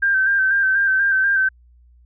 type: tone with vibrato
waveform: sine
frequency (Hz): 1568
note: G6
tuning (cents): 0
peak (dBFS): -14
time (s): 0.02-1.49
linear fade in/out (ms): 10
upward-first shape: square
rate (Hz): 4.1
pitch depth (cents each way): 32
effects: added 60 Hz sine -48 dBFS peak until 2.05 s